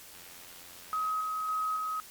click train, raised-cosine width 0.2 ms, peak -35 dBFS, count 85, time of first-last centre 0.14-1.096 s, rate 87.9 Hz
sine tone with tremolo, 1268 Hz, D#6, 32 cents sharp, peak -28 dBFS, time 0.93-2 s, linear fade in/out 0 ms, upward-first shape square, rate 1.8 Hz, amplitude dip 25%
effects white hiss -50 dBFS RMS until 2.1 s + MP3 96 kbps

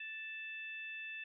harmonic tone, 880 Hz, A5, in tune, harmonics 2 / 3 / 4, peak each -48 / -44 / -56 dBFS, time 0-1.24 s, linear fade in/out 5 ms, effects none

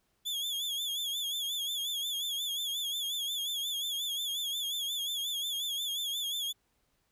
40% pulse tone with vibrato, 3393 Hz, G#7, 36 cents sharp, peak -31 dBFS, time 0.25-6.53 s, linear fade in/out 20 ms, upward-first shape sine, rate 5.6 Hz, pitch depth 85 cents each way, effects pink hiss -75 dBFS RMS until 7.11 s

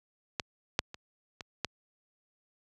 clicks, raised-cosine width 0.2 ms, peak -13 / -7 / -25 / -23 / -13 dBFS, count 5, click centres 0.398 / 0.791 / 0.944 / 1.408 / 1.647 s, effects high-pass 60 Hz 12 dB/octave

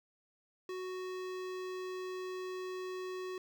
square tone with notch filter, 370 Hz, F#4, in tune, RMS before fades -41 dBFS, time 0.69-3.38 s, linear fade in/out 2 ms, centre 11000 Hz, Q 0.55, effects none

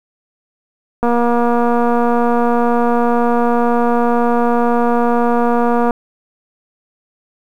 click train, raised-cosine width 1 ms, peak -3 dBFS, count 1162, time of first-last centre 1.03-5.908 s, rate 238 Hz, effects 7-bit

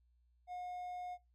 triangle tone, 720 Hz, F#5, 47 cents flat, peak -40 dBFS, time 0.47-1.18 s, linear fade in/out 50 ms, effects noise-tail reverb RT60 0.2 s tail -21 dB re dry + added 60 Hz sine -69 dBFS peak until 1.34 s

